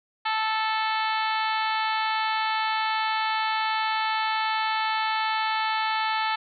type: harmonic tone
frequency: 438.7 Hz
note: A4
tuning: 5 cents flat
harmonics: 2 / 3 / 4 / 5 / 6 / 7 / 8 / 9 / 10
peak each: -26 / -30 / -32 / -34 / -36 / -37 / -38 / -39 / -40 dBFS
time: 0.25-6.36 s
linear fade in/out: 10 ms
effects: none